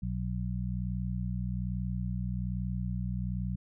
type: harmonic tone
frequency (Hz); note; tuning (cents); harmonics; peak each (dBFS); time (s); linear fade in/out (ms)
61.2; B1; -15; 1 / 2 / 3; -35 / -35 / -35; 0.02-3.56; 10
effects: none